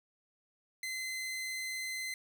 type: tone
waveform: sawtooth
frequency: 2056 Hz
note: C7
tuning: 31 cents flat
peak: -33 dBFS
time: 0.83-2.14 s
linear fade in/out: 2 ms
effects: none